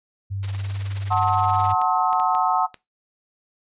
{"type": "tone with pitch glide", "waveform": "sine", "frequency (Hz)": [98, 98.62], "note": ["G2", "G2"], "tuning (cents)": [0, 11], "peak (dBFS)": -25, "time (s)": [0.3, 1.75], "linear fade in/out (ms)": 20, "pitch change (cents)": 11, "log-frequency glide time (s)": [0.56, 0.79]}
{"type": "noise with tremolo", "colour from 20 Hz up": "white", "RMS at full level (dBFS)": -33, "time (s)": [0.43, 1.72], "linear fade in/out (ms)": 0, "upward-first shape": "triangle", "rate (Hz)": 19, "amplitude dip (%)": 85}
{"type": "chord", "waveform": "sine", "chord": "F# diminished seventh", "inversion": "none", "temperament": "just", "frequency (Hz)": [740, 888, 1065.6, 1278.7], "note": ["F#5", "A5", "C6", "Eb6"], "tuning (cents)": [0, 16, 31, 47], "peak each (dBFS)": [-21, -23, -24, -24], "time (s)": [1.1, 2.67], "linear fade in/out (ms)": 20}
{"type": "clicks", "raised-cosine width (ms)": 0.2, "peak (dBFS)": -20, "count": 5, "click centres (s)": [1.816, 2.13, 2.199, 2.35, 2.743]}
{"effects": ["noise-tail reverb RT60 0.2 s tail -18 dB re dry", "resampled to 8000 Hz"]}